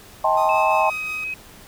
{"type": "chord", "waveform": "sine", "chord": "A half-diminished seventh", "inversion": "second", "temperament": "just", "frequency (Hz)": [633.6, 792, 880, 1056], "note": ["Eb5", "G5", "A5", "C6"], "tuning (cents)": [31, 18, 0, 16], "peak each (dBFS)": -21, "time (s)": [0.24, 0.9], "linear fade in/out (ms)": 5}
{"type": "tone with tremolo", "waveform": "sawtooth", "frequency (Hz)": 1244.5, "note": "D#6", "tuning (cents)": 0, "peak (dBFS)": -30, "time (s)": [0.37, 1.24], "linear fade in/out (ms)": 2, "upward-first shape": "sine", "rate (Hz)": 5.7, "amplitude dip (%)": 45}
{"type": "tone with pitch glide", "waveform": "sine", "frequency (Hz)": [2603, 2535], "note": ["E7", "D#7"], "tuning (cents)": [-22, 32], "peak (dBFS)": -25, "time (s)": [0.49, 1.34], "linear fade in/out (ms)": 2, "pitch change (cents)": -46, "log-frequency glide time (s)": [0.76, 0.9]}
{"effects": ["pink hiss -45 dBFS RMS until 1.67 s"]}